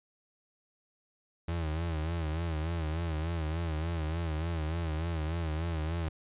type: tone with vibrato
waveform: 35% pulse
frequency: 81 Hz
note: E2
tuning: 30 cents flat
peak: -29 dBFS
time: 1.48-6.09 s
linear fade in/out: 5 ms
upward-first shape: sine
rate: 3.4 Hz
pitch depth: 90 cents each way
effects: resampled to 8000 Hz